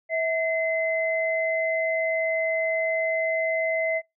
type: tone pair together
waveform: sine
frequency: 648.6 / 2052 Hz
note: E5 / C7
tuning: -28 / -34 cents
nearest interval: octave + minor sixth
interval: 1994 cents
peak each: -24 / -26 dBFS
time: 0.09-4.02 s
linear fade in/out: 50 ms
effects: noise-tail reverb RT60 0.2 s tail -26 dB re dry